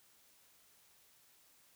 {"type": "silence", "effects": ["white hiss -67 dBFS RMS until 1.75 s"]}